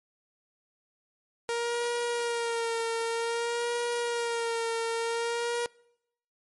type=tone with vibrato; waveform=sawtooth; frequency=467.3 Hz; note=A#4; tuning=4 cents sharp; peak=-24 dBFS; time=1.49-5.66 s; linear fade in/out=0 ms; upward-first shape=sine; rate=0.53 Hz; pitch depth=36 cents each way; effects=noise-tail reverb RT60 0.8 s tail -25 dB re dry + MP3 48 kbps